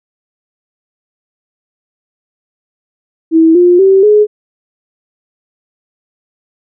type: tone with pitch steps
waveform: sine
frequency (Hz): 324.4 / 353.8 / 385.8 / 420.7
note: E4 / F4 / G4 / G#4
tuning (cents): -28 / +23 / -28 / +22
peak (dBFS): -3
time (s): 3.31-4.27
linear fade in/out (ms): 50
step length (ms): 240
effects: none